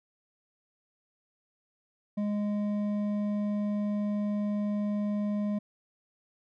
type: tone with hard clipping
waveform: sine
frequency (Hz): 206.9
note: G#3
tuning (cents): -6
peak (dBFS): -29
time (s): 2.17-5.59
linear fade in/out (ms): 10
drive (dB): 7
effects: none